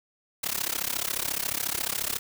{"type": "noise with amplitude modulation", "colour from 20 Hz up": "white", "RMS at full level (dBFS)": -26, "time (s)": [0.43, 2.19], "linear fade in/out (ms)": 10, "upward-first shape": "sine", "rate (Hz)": 34.2, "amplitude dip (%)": 95, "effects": []}